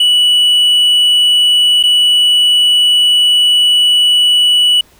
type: tone with dropouts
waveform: triangle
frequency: 2950 Hz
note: F#7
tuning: 6 cents flat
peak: -5 dBFS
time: 0-4.81 s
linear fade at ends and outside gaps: 5 ms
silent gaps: 1.829-1.836 s
effects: pink hiss -47 dBFS RMS until 4.99 s